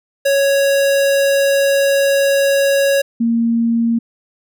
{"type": "tone pair in turn", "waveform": ["square", "sine"], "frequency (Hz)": [554.4, 231.5], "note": ["C#5", "A#3"], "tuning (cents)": [0, -12], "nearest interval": "octave + minor third", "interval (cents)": 1512, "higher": "first", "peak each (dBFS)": -12, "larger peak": "neither", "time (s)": [[0.25, 3.02], [3.2, 3.99]], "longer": "first", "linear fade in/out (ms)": 10, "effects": []}